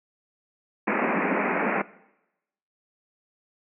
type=band-pass noise; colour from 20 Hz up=pink; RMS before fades=-25 dBFS; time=0.87-1.82 s; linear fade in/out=5 ms; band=180 to 2500 Hz; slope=96 dB/octave; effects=noise-tail reverb RT60 0.9 s tail -20 dB re dry